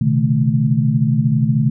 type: tone cluster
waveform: sine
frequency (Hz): 124.4 / 137.1 / 153.9 / 218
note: B2 / C#3 / D#3 / A3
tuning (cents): +13 / -19 / -19 / -16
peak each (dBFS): -18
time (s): 0.01-1.7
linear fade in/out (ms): 5
effects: none